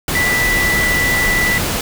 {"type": "tone in noise", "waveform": "sine", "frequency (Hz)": 1975.5, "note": "B6", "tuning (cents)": 0, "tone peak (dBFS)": -14, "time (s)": [0.15, 1.58], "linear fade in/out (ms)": 2, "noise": "pink", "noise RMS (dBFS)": -19, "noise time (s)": [0.08, 1.81], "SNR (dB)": 2, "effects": []}